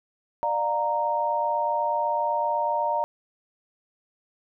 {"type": "tone cluster", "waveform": "sine", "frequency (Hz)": [596, 704, 929], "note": ["D5", "F5", "A#5"], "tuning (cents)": [25, 14, -6], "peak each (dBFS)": [-28, -30, -24], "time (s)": [0.43, 3.04], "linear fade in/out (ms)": 0, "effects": []}